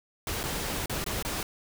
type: noise with dropouts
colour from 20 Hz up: pink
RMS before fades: -32 dBFS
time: 0.27-1.43 s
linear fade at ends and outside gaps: 2 ms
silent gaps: 0.432-0.437 / 0.859-0.896 / 1.042-1.063 / 1.226-1.249 s
effects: none